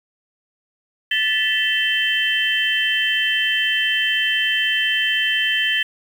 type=tone cluster; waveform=sine; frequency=1753 / 1965 / 2669 / 3105 Hz; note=A6 / B6 / E7 / G7; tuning=-7 / -9 / +21 / -17 cents; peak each=-21 / -26 / -25 / -20 dBFS; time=1.11-5.83 s; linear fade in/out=5 ms; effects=7-bit